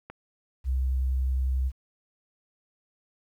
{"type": "click", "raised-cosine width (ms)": 0.5, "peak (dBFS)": -25, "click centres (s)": 0.1}
{"type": "tone with vibrato", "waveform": "sine", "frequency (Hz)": 64.9, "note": "C2", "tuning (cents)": -13, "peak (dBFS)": -23, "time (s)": [0.64, 1.72], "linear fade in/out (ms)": 50, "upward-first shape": "square", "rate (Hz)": 11, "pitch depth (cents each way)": 8}
{"effects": ["10-bit"]}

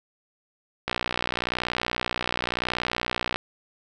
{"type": "click train", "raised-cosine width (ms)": 0.3, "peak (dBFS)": -9, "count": 152, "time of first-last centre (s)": [0.88, 3.359], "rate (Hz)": 60.9, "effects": []}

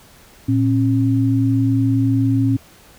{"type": "tone pair together", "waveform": "sine", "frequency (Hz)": [113.9, 270.9], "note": ["A#2", "C#4"], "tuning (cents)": [-40, -40], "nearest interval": "octave + minor third", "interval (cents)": 1500, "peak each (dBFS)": -16, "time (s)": [0.48, 2.57], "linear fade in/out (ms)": 10, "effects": ["pink hiss -47 dBFS RMS until 2.98 s"]}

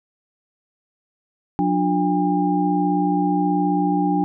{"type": "tone cluster", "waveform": "sine", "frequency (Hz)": [180.8, 295.8, 354.5, 806], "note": ["F#3", "D4", "F4", "G5"], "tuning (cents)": [-40, 13, 26, 48], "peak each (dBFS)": [-22, -20, -28, -22], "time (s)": [1.59, 4.24], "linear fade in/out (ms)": 0, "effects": []}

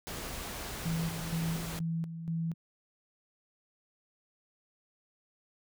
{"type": "noise", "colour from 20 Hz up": "pink", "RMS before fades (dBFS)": -40, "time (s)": [0.07, 1.79], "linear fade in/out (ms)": 0}
{"type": "tone with tremolo", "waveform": "sine", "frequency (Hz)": 164.81, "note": "E3", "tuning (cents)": 0, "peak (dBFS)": -30, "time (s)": [0.85, 2.54], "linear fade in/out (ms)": 10, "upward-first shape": "square", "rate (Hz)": 2.1, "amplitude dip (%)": 60}
{"effects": []}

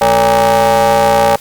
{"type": "ring-modulated tone", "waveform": "35% pulse", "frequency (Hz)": 119.8, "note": "A#2", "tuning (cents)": 48, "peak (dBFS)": -3, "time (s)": [0.01, 1.36], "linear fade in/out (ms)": 5, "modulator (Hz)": 689, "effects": ["white hiss -36 dBFS RMS until 1.4 s", "Opus 48 kbps"]}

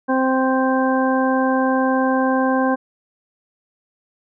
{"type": "harmonic tone", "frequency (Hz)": 261.6, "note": "C4", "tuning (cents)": 0, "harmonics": [1, 2, 3, 4, 6], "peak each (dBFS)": [-18, -21, -23, -24, -26], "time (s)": [0.08, 2.76], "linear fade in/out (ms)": 20, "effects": []}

